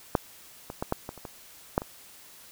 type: clicks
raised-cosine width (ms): 1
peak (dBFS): -7 / -22 / -15 / -11 / -21 / -30 / -23 / -8 / -22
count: 9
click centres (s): 0.152 / 0.701 / 0.825 / 0.924 / 1.091 / 1.177 / 1.252 / 1.779 / 1.819
effects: white hiss -51 dBFS RMS until 2.51 s